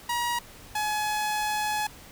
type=tone pair in turn; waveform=sawtooth; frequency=955 / 846.4 Hz; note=A#5 / G#5; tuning=+42 / +33 cents; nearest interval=major second; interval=209 cents; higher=first; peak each=-22 / -22 dBFS; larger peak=neither; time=0.09-0.39 / 0.75-1.87 s; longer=second; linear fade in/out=5 ms; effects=pink hiss -48 dBFS RMS until 2.11 s